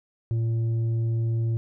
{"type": "tone with tanh clipping", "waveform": "sine", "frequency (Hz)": 114.3, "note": "A#2", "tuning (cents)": -34, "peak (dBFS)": -23, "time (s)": [0.31, 1.57], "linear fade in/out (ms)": 0, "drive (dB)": 5, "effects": []}